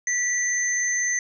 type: tone pair together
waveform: sine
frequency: 1954 / 6210 Hz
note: B6 / G8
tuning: -19 / -17 cents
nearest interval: octave + minor sixth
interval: 2002 cents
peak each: -24 dBFS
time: 0.07-1.19 s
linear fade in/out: 2 ms
effects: none